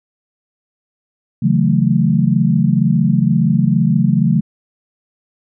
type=chord; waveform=sine; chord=F# minor seventh; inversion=second; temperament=equal with one note detuned; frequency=138.59 / 162.92 / 185 / 220 Hz; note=C#3 / E3 / F#3 / A3; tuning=0 / -20 / 0 / 0 cents; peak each=-16 dBFS; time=1.42-4.41 s; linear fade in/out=10 ms; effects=none